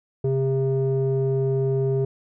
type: tone with low-pass filter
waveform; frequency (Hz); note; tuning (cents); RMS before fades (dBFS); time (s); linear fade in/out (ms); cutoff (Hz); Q
square; 133.8; C3; +39; -22; 0.24-2.05; 5; 450; 3.5
effects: none